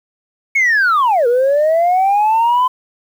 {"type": "linear two-way sweep", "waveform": "sine", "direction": "down then up", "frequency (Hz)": [2226, 466.2, 1024], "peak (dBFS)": -8, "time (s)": [0.55, 2.68], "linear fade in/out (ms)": 10, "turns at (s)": 1.27, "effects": ["tanh soft clip ceiling -8 dBFS", "7-bit"]}